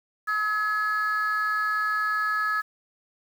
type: tone pair together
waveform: sine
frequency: 1282.7 / 1694 Hz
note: E6 / G#6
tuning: -48 / +34 cents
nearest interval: perfect fourth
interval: 482 cents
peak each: -24 dBFS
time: 0.27-2.62 s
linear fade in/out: 20 ms
effects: tanh soft clip ceiling -19 dBFS + 8-bit